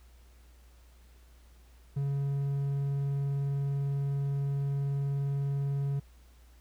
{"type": "tone with vibrato", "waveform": "triangle", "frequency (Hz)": 139.7, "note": "C#3", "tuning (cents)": 14, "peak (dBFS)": -26, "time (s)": [1.96, 6], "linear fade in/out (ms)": 10, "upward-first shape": "sine", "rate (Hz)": 20, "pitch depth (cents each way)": 15, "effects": ["added 60 Hz sine -54 dBFS peak until 6.6 s", "pink hiss -65 dBFS RMS until 6.6 s"]}